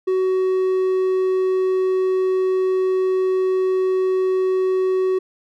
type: tone with hard clipping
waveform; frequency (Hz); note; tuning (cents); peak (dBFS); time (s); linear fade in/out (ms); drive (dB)
triangle; 374.5; F#4; +21; -17; 0.07-5.19; 10; 6
effects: none